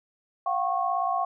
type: tone cluster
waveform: sine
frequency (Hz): 702 / 759 / 1094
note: F5 / F#5 / C#6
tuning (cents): +9 / +44 / -23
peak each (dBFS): -28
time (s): 0.46-1.25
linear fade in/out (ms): 5
effects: none